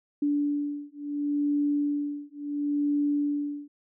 sine beating tone pair, 289.9 / 290.62 Hz, D4 / D4, -22 / -18 cents, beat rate 0.72 Hz, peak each -28 dBFS, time 0.22-3.68 s, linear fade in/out 5 ms, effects none

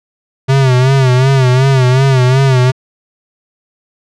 square tone with vibrato, 130.9 Hz, C3, 1 cent sharp, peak -7 dBFS, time 0.48-2.72 s, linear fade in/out 20 ms, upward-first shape sine, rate 2.7 Hz, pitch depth 79 cents each way, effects low-pass 6000 Hz 12 dB/octave

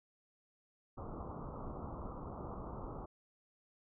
pink low-pass noise, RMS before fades -45 dBFS, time 0.97-3.06 s, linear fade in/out 10 ms, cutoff 1300 Hz, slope 96 dB/octave, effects none

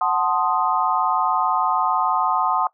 sine chord, F# diminished seventh, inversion none, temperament equal, 740 / 880 / 1046.5 / 1244.5 Hz, F#5 / A5 / C6 / Eb6, 0 / 0 / 0 / 0 cents, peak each -23 dBFS, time 0.01-2.67 s, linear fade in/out 2 ms, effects noise-tail reverb RT60 0.1 s tail -19 dB re dry

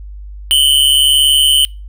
square tone pair together, 2960 / 3101 Hz, F#7 / G7, 0 / -19 cents, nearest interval minor second, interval 81 cents, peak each -11 dBFS, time 0.51-1.65 s, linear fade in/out 0 ms, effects noise-tail reverb RT60 0.3 s tail -25 dB re dry + added 50 Hz sine -27 dBFS peak until 1.88 s

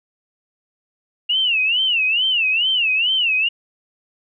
sine tone with vibrato, 2800 Hz, F7, 4 cents sharp, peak -15 dBFS, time 1.29-3.49 s, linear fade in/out 10 ms, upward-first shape sine, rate 2.3 Hz, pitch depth 190 cents each way, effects none

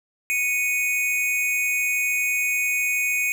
square tone pair together, 2217 / 2488 Hz, C#7 / D#7, 0 / -1 cents, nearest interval major second, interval 199 cents, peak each -26 / -23 dBFS, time 0.3-3.32 s, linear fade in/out 0 ms, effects none

